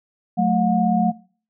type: tone cluster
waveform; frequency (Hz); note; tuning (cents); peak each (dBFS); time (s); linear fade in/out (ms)
sine; 184.7 / 220.9 / 721; F#3 / A3 / F#5; -3 / +7 / -45; -20; 0.37-1.12; 20
effects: noise-tail reverb RT60 0.5 s tail -24 dB re dry